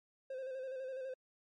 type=tone with vibrato; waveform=triangle; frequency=523.3 Hz; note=C5; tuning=in tune; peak=-38 dBFS; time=0.3-1.14 s; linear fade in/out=5 ms; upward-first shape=square; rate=12 Hz; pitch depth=36 cents each way; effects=MP3 48 kbps